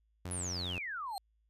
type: tone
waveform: sawtooth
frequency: 89.8 Hz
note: F2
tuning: 49 cents sharp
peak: -35 dBFS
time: 0.25-0.78 s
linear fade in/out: 0 ms
type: exponential sweep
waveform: sine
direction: down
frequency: 10610 to 740 Hz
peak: -37 dBFS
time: 0.31-1.18 s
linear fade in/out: 2 ms
type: tone with exponential growth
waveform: sawtooth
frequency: 4193 Hz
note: C8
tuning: 3 cents sharp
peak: -37 dBFS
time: 1.06-1.18 s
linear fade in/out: 0 ms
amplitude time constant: 26 ms
effects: added 54 Hz sine -70 dBFS peak until 1.49 s + resampled to 32000 Hz